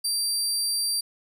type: tone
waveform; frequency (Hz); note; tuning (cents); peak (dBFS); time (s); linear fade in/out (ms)
25% pulse; 4700; D8; +1; -19; 0.04-1.01; 10
effects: none